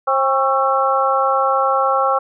harmonic tone with a mistuned harmonic, 267 Hz, C4, 35 cents sharp, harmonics 2 / 3 / 4 / 5, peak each -19 / -19 / -19 / -19 dBFS, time 0.07-2.19 s, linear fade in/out 10 ms, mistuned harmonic 4, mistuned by +58 cents, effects none

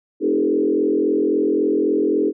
sine tone with frequency modulation, 360.1 Hz, F#4, 47 cents flat, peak -15 dBFS, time 0.2-2.33 s, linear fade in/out 50 ms, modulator 43.7 Hz, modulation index 2, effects none

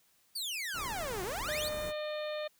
sawtooth exponential two-way sweep, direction down then up, 4779 to 347.4 to 4779 Hz, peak -32 dBFS, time 0.35-1.69 s, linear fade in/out 10 ms, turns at 1.23 s
pink band-stop noise, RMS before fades -43 dBFS, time 0.73-1.93 s, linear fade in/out 50 ms, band 2100 to 5500 Hz, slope 48 dB/octave
harmonic tone, 606 Hz, D#5, 46 cents flat, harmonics 1 / 2 / 3 / 4 / 5 / 6 / 7, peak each -35 / -47 / -47 / -49 / -54 / -47 / -52 dBFS, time 1.48-2.48 s, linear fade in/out 10 ms
effects white hiss -69 dBFS RMS until 2.59 s

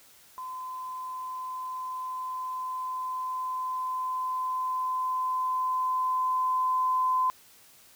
sine tone with level ramp, 1023 Hz, C6, 39 cents flat, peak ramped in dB -35 to -22 dBFS, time 0.38-7.3 s, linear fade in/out 0 ms, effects white hiss -56 dBFS RMS until 7.95 s

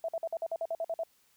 sine tone bursts, 660 Hz, E5, 2 cents sharp, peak -30 dBFS, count 11, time 0.04-1.035 s, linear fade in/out 2 ms, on 45 ms, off 50 ms, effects white hiss -68 dBFS RMS until 1.36 s

